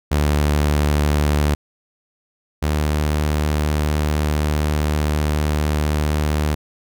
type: tone pair in turn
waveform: sawtooth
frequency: 74 / 75.34 Hz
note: D2 / D2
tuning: +14 / +45 cents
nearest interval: unison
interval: 31 cents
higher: second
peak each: -11 / -13 dBFS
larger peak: first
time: 0.11-1.55 / 2.62-6.55 s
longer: second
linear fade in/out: 10 ms
effects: none